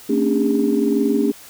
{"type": "tone cluster", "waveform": "sine", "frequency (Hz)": [225.5, 271, 292.6, 404.9], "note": ["A3", "C#4", "D4", "G#4"], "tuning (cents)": [43, -39, -6, -44], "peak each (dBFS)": -20, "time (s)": [0.09, 1.32], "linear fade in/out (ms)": 10, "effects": ["tanh soft clip ceiling -5 dBFS", "white hiss -42 dBFS RMS until 1.49 s"]}